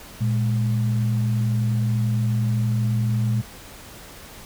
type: tone pair together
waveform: sine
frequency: 116.54 / 208.1 Hz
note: A#2 / G#3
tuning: 0 / +4 cents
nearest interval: minor seventh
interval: 1004 cents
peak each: -19 / -27 dBFS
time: 0.2-3.42 s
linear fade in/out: 20 ms
effects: pink hiss -42 dBFS RMS until 4.45 s